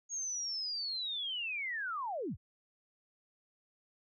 sine linear sweep, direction down, 6645 to 39 Hz, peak -35 dBFS, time 0.09-2.37 s, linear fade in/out 50 ms, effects none

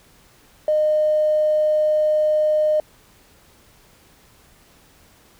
triangle tone, 612 Hz, D#5, 29 cents flat, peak -11 dBFS, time 0.68-2.8 s, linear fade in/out 2 ms, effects tanh soft clip ceiling -13 dBFS + pink hiss -53 dBFS RMS until 5.39 s

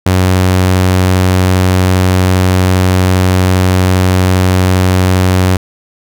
sawtooth tone, 92.5 Hz, F#2, in tune, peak -3 dBFS, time 0.06-5.57 s, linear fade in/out 5 ms, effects none

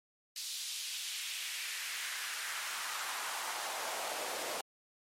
pink noise with high-pass filter sweep, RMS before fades -39 dBFS, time 0.36-4.61 s, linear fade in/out 2 ms, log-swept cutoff 4300 to 500 Hz, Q 1.6, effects low-pass 12000 Hz 12 dB/octave + MP3 64 kbps

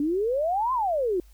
sine exponential two-way sweep, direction up then down, 279.9 to 1065 to 340.5 Hz, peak -22 dBFS, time 0-1.2 s, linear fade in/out 2 ms, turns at 0.73 s, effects added 50 Hz sine -49 dBFS peak until 1.33 s + white hiss -63 dBFS RMS until 1.33 s

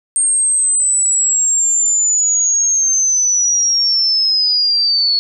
sine linear sweep, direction down, 8620 to 4372 Hz, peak -11 dBFS, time 0.16-5.19 s, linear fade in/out 0 ms, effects none

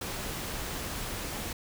pink noise, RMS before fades -36 dBFS, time 0.01-1.53 s, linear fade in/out 5 ms, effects none

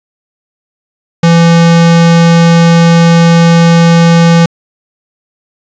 square tone, 168.1 Hz, E3, 34 cents sharp, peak -3 dBFS, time 1.23-4.46 s, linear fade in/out 5 ms, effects resampled to 16000 Hz + 7-bit

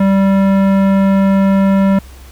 sine tone with tanh clipping, 194.8 Hz, G3, 11 cents flat, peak -10 dBFS, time 0-1.99 s, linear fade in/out 5 ms, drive 17 dB, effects added 65 Hz sine -34 dBFS peak until 2.31 s + pink hiss -42 dBFS RMS until 2.31 s

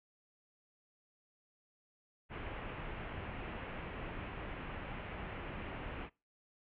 pink low-pass noise, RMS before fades -44 dBFS, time 2.29-6.1 s, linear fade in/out 50 ms, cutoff 2900 Hz, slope 48 dB/octave, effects noise-tail reverb RT60 0.3 s tail -24 dB re dry

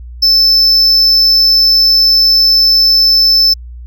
triangle tone, 5274 Hz, E8, in tune, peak -4 dBFS, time 0.22-3.54 s, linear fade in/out 10 ms, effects added 60 Hz sine -26 dBFS peak until 3.86 s

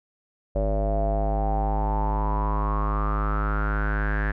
square tone with low-pass filter sweep, 51.91 Hz, G#1, in tune, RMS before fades -24 dBFS, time 0.55-4.32 s, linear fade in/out 10 ms, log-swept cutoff 590 to 1700 Hz, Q 9.2, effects none

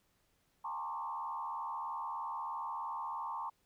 sine tone with frequency modulation, 990 Hz, B5, 4 cents sharp, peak -37 dBFS, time 0.64-3.5 s, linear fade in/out 10 ms, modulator 76.9 Hz, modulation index 1.9, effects pink hiss -75 dBFS RMS until 3.65 s

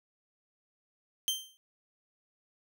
sawtooth tone with exponential decay, 3136 Hz, G7, in tune, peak -22 dBFS, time 1.28-1.57 s, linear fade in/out 0 ms, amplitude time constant 61 ms, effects none

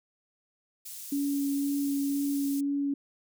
pink high-pass noise, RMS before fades -42 dBFS, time 0.85-2.61 s, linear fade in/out 10 ms, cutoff 8000 Hz, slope 12 dB/octave
sine tone with vibrato, 281.2 Hz, C#4, 25 cents sharp, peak -26 dBFS, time 1.12-2.94 s, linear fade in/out 5 ms, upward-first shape sine, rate 2 Hz, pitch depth 11 cents each way
effects none

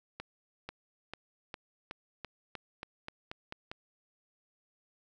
accelerating click train, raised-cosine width 0.3 ms, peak -24 dBFS, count 12, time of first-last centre 0.2-3.715 s, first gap 490 ms, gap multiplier 0.91, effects none

